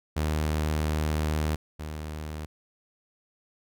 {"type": "tone pair in turn", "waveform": "sawtooth", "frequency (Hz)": [76.9, 76.9], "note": ["D#2", "D#2"], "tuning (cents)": [-20, -20], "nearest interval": "unison", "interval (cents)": 0, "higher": "neither", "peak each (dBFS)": [-21, -30], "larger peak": "first", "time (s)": [[0.16, 1.56], [1.79, 2.46]], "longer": "first", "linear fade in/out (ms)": 10, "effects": []}